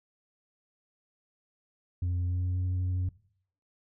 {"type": "tone with pitch glide", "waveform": "sine", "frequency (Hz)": [88.9, 91.24], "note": ["F2", "F#2"], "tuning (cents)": [31, -24], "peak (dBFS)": -24, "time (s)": [2.02, 3.09], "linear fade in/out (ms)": 5, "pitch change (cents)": 45, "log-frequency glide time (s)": [2.22, 2.59], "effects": ["noise-tail reverb RT60 0.6 s tail -21 dB re dry", "tanh soft clip ceiling -26 dBFS"]}